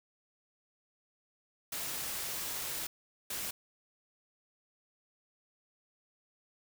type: noise bursts at uneven times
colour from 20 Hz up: white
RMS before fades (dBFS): -38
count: 2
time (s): 1.72-2.87 / 3.3-3.51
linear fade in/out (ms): 5
effects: none